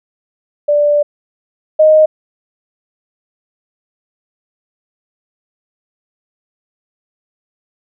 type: tone pair in turn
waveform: sine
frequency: 587.3 / 621.2 Hz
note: D5 / D#5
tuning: 0 / -3 cents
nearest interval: minor second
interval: 97 cents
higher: second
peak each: -8 / -4 dBFS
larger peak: second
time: 0.68-1.03 / 1.79-2.06 s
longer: first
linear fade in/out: 10 ms
effects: none